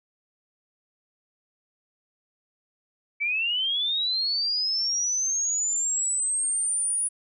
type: linear sweep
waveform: sine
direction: up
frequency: 2271 to 9800 Hz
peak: -23 dBFS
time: 3.2-7.09 s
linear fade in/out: 20 ms
effects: none